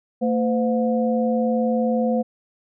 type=tone cluster; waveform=sine; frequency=226.3 / 511 / 716 Hz; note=A3 / C5 / F5; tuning=+49 / -41 / +43 cents; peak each=-20 / -22 / -28 dBFS; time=0.21-2.23 s; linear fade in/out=20 ms; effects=none